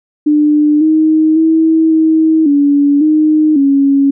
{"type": "tone with pitch steps", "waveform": "sine", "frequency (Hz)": [298.9, 313.7, 321.5, 318.2, 285.6, 308.2, 277.4], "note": ["D4", "D#4", "E4", "D#4", "D4", "D#4", "C#4"], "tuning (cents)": [31, 14, -43, 39, -48, -16, 1], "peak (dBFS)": -6, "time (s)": [0.26, 4.11], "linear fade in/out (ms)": 10, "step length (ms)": 550, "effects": []}